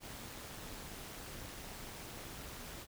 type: noise with amplitude modulation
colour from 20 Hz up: pink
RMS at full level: -45 dBFS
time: 0-2.87 s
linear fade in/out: 50 ms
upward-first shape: sine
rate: 214 Hz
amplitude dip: 65%
effects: none